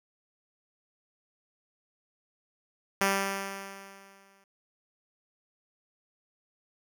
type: tone with exponential decay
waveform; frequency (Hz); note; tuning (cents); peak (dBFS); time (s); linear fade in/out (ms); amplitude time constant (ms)
5% pulse; 196; G3; 0; -11; 3.01-4.44; 2; 310
effects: none